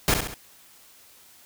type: noise with echo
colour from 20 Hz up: pink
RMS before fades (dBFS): -20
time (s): 0.08-0.14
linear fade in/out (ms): 0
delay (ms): 67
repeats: 3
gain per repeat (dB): -6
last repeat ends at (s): 0.341
effects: white hiss -53 dBFS RMS until 1.45 s